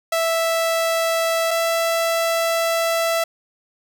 sawtooth tone pair in turn, 659.3 / 663.9 Hz, E5 / E5, 0 / +12 cents, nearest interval unison, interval 12 cents, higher second, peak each -14 / -14 dBFS, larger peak neither, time 0.12-1.51 / 1.51-3.24 s, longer second, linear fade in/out 5 ms, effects none

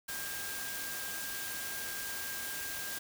sine tone in noise, 1605 Hz, G6, 40 cents sharp, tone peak -43 dBFS, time 0.08-2.99 s, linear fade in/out 10 ms, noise white, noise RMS -40 dBFS, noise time 0.08-2.99 s, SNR -6 dB, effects none

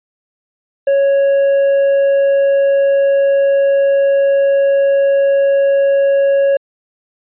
triangle tone, 554 Hz, C#5, 1 cent flat, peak -7 dBFS, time 0.87-6.57 s, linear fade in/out 5 ms, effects resampled to 8000 Hz

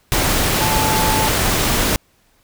sine tone in noise, 873 Hz, A5, 14 cents flat, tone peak -19 dBFS, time 0.61-1.28 s, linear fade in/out 0 ms, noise pink, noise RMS -17 dBFS, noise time 0.12-1.96 s, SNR -5 dB, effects pink hiss -58 dBFS RMS until 2.43 s

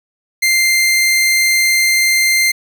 sawtooth tone, 2093 Hz, C7, in tune, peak -7 dBFS, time 0.42-2.52 s, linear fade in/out 10 ms, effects 8-bit

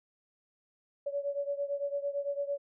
sine beating tone pair, 564 / 572.9 Hz, C#5 / D5, +30 / -43 cents, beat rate 8.9 Hz, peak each -33 / -36 dBFS, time 1.06-2.58 s, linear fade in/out 10 ms, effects none

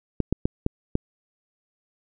clicks, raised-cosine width 3 ms, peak -8 dBFS, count 5, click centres 0.203 / 0.326 / 0.455 / 0.664 / 0.954 s, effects none

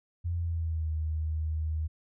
sine tone with pitch glide, 86 to 78.41 Hz, F2 to D#2, -26 to +14 cents, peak -28 dBFS, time 0.24-1.88 s, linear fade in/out 20 ms, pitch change -160 cents, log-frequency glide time 0.35-0.9 s, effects none

